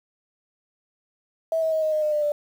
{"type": "tone with pitch steps", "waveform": "sine", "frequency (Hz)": [650, 641.1, 632.2, 623.5, 614.9, 606.5, 598.1, 589.9], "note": ["E5", "E5", "D#5", "D#5", "D#5", "D#5", "D5", "D5"], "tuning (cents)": [-24, -48, 27, 3, -21, -44, 31, 8], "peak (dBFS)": -20, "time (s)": [1.52, 2.32], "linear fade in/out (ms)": 2, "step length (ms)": 100, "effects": ["8-bit"]}